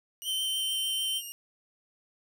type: tone with pitch glide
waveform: 10% pulse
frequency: 2915 to 2837 Hz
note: F#7 to F7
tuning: -26 to +27 cents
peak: -31 dBFS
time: 0.22-1.32 s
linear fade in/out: 0 ms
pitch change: -47 cents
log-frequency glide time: 0.33-0.79 s
type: tone with vibrato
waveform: square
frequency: 3100 Hz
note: G7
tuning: 20 cents flat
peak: -29 dBFS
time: 0.24-1.22 s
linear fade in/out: 50 ms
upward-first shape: triangle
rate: 6.7 Hz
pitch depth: 12 cents each way
effects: none